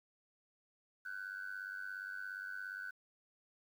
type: tone with amplitude modulation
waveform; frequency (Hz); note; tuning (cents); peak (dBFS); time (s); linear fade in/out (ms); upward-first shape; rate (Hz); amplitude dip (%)
sine; 1506; F#6; +30; -37; 1.05-2.91; 10; sine; 97.2; 85
effects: tanh soft clip ceiling -36 dBFS + 11-bit